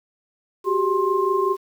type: tone cluster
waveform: sine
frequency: 373.8 / 399 / 1058 Hz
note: F#4 / G4 / C6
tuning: +18 / +31 / +19 cents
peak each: -22 dBFS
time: 0.64-1.57 s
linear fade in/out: 50 ms
effects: 8-bit